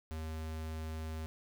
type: tone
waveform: square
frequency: 79.3 Hz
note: D#2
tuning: 33 cents sharp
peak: -39 dBFS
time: 0.11-1.26 s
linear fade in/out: 0 ms
effects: 12-bit